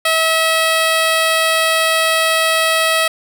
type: tone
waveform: 10% pulse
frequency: 646 Hz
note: E5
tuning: 35 cents flat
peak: -4 dBFS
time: 0.05-3.08 s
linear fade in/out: 5 ms
effects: none